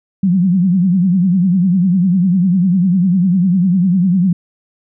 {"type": "tone with vibrato", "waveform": "sine", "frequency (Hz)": 182.8, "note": "F#3", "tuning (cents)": -21, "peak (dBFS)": -9, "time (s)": [0.23, 4.33], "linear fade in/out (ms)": 5, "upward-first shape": "triangle", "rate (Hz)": 10, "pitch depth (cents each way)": 160, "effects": []}